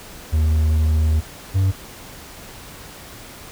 triangle tone pair in turn, 78 / 95.63 Hz, D#2 / G2, +5 / -42 cents, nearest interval major third, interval 353 cents, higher second, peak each -12 dBFS, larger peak neither, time 0.32-1.21 / 1.54-1.72 s, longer first, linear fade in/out 20 ms, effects pink hiss -39 dBFS RMS until 3.51 s

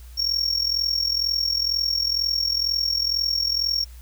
triangle tone with amplitude modulation, 5520 Hz, F8, 21 cents flat, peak -16 dBFS, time 0.17-3.85 s, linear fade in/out 20 ms, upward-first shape sine, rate 42.1 Hz, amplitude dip 75%, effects added 60 Hz sine -39 dBFS peak until 4.01 s + white hiss -53 dBFS RMS until 4.01 s

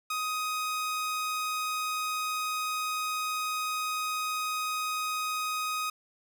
sawtooth tone, 1253 Hz, D#6, 12 cents sharp, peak -26 dBFS, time 0.1-5.9 s, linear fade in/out 5 ms, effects none

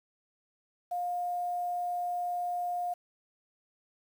sine tone with quantisation, 709 Hz, F5, 26 cents sharp, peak -30 dBFS, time 0.91-2.94 s, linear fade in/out 10 ms, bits 9, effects none

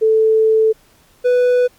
sine / triangle tone pair in turn, 440 / 494.7 Hz, A4 / B4, 0 / +3 cents, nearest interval major second, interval 203 cents, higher second, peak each -9 / -8 dBFS, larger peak second, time 0.01-0.73 / 1.24-1.68 s, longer first, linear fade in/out 20 ms, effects pink hiss -52 dBFS RMS until 1.78 s + MP3 96 kbps

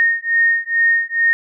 sine beating tone pair, 1845 / 1847.3 Hz, A#6 / A#6, -18 / -16 cents, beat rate 2.3 Hz, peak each -16 dBFS, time 0-1.33 s, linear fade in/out 0 ms, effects none

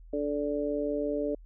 harmonic tone, 145.7 Hz, D3, 13 cents flat, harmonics 2 / 3 / 4, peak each -32 / -32 / -32 dBFS, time 0.13-1.35 s, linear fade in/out 5 ms, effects added 41 Hz sine -47 dBFS peak until 1.45 s

